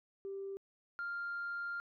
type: tone pair in turn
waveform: sine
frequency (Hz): 392 / 1396.9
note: G4 / F6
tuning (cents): 0 / 0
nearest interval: octave + minor seventh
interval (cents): 2200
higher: second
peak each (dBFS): -39 / -36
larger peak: second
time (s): 0.25-0.57 / 0.99-1.8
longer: second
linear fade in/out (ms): 0
effects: tanh soft clip ceiling -34 dBFS